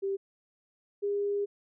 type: tone pair in turn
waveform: sine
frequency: 392 / 405.6 Hz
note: G4 / G#4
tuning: 0 / -41 cents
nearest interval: minor second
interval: 59 cents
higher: second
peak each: -28 / -27 dBFS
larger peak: second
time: 0.02-0.17 / 1.02-1.46 s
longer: second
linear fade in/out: 20 ms
effects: none